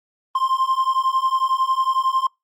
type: beating tone pair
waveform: triangle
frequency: 1046.5 / 1057.5 Hz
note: C6 / C6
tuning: 0 / +18 cents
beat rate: 11 Hz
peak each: -19 / -18 dBFS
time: 0.35-2.27 s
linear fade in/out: 5 ms
effects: noise-tail reverb RT60 0.2 s tail -26 dB re dry + Opus 32 kbps